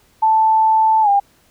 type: tone with pitch glide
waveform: sine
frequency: 880 to 802.3 Hz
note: A5 to G5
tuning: 0 to +40 cents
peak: -10 dBFS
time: 0.22-1.2 s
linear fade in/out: 10 ms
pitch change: -160 cents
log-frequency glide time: 1.02-1.09 s
effects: pink hiss -55 dBFS RMS until 1.5 s